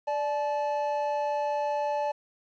triangle tone pair together, 587.3 / 862 Hz, D5 / A5, 0 / -36 cents, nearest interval perfect fifth, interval 664 cents, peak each -27 dBFS, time 0.07-2.12 s, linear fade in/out 10 ms, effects resampled to 16000 Hz + 10-bit

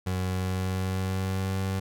30% pulse tone with pitch glide, 92.5 to 95.76 Hz, F#2 to G2, 0 to -40 cents, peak -24 dBFS, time 0.06-1.8 s, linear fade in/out 10 ms, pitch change +60 cents, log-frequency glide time 0.25-1.61 s, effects none

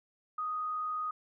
sine tone with frequency modulation, 1244.5 Hz, D#6, in tune, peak -32 dBFS, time 0.38-1.11 s, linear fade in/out 5 ms, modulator 50 Hz, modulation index 0.23, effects none

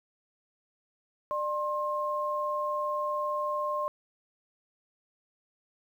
sine tone pair together, 597.1 / 1064 Hz, D5 / C6, +29 / +29 cents, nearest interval minor seventh, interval 1000 cents, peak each -32 / -30 dBFS, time 1.31-3.88 s, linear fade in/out 0 ms, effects 10-bit

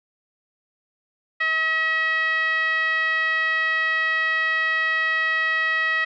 10% pulse tone with band-pass filter, 640 Hz, D#5, 49 cents sharp, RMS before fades -22 dBFS, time 1.4-6.05 s, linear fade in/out 10 ms, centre 1800 Hz, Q 4.2, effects resampled to 16000 Hz

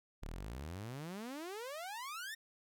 sawtooth exponential sweep, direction up, 33.89 to 1864.7 Hz, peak -39 dBFS, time 0.22-2.35 s, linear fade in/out 10 ms, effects none

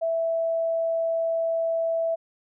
sine tone, 659.3 Hz, E5, in tune, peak -22 dBFS, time 0.01-2.16 s, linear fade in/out 20 ms, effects none

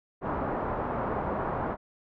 white low-pass noise, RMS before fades -31 dBFS, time 0.21-1.77 s, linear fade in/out 50 ms, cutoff 1100 Hz, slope 24 dB/octave, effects none

